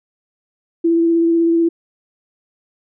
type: tone with vibrato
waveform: sine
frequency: 333.9 Hz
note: E4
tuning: 22 cents sharp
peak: -11 dBFS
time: 0.84-1.69 s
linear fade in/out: 10 ms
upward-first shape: sine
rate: 16 Hz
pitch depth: 14 cents each way
effects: none